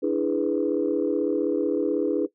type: chord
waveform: sine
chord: E dominant seventh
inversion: third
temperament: equal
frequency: 293.7 / 329.6 / 415.3 / 493.9 Hz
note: D4 / E4 / G#4 / B4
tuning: 0 / 0 / 0 / 0 cents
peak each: -25 / -26 / -26 / -27 dBFS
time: 0.02-2.27 s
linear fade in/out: 20 ms
effects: noise-tail reverb RT60 0.1 s tail -17 dB re dry + tanh soft clip ceiling -12 dBFS